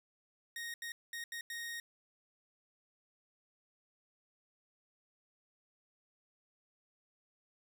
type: tone bursts at uneven times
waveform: sawtooth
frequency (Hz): 1864.7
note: A#6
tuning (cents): 0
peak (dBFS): -37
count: 5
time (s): 0.56-0.74 / 0.82-0.92 / 1.13-1.24 / 1.32-1.41 / 1.5-1.8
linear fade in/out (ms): 2
effects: none